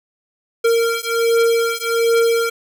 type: beating tone pair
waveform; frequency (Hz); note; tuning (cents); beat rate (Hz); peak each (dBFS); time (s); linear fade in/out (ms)
square; 461.2 / 462.5; A#4 / A#4; -19 / -14; 1.3; -18; 0.64-2.5; 10
effects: none